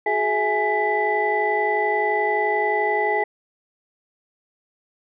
sine tone cluster, 371.1 / 422.6 / 660 / 836 / 1989 Hz, F#4 / G#4 / E5 / G#5 / B6, +5 / +30 / +2 / +11 / +12 cents, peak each -30 / -23 / -29 / -22 / -24 dBFS, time 0.06-3.24 s, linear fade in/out 5 ms, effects tanh soft clip ceiling -8 dBFS

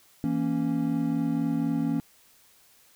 triangle chord, A# diminished, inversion second, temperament equal, 164.81 / 233.1 / 277.2 Hz, E3 / A#3 / C#4, 0 / 0 / 0 cents, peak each -28 / -27 / -25 dBFS, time 0.24-2 s, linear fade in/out 0 ms, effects white hiss -59 dBFS RMS until 2.95 s

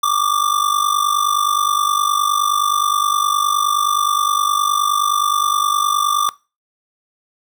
square ring-modulated tone, 1174.7 Hz, D6, in tune, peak -12 dBFS, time 0.03-6.29 s, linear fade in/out 0 ms, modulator 24.8 Hz, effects noise-tail reverb RT60 0.3 s tail -22 dB re dry

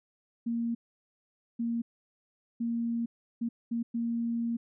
sine tone bursts at uneven times, 233.1 Hz, A#3, in tune, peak -28 dBFS, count 6, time 0.46-0.75 / 1.59-1.82 / 2.6-3.06 / 3.41-3.49 / 3.71-3.83 / 3.94-4.57 s, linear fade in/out 10 ms, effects none

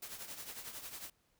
white noise with tremolo, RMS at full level -44 dBFS, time 0.02-1.1 s, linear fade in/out 5 ms, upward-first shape triangle, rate 11 Hz, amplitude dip 70%, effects pink hiss -75 dBFS RMS until 1.39 s

